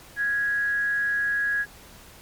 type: tone with amplitude modulation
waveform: sine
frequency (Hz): 1661.2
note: G#6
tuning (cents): 0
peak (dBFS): -20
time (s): 0.16-1.66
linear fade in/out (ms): 50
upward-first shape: sine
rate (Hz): 252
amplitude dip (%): 35
effects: pink hiss -48 dBFS RMS until 2.21 s + MP3 96 kbps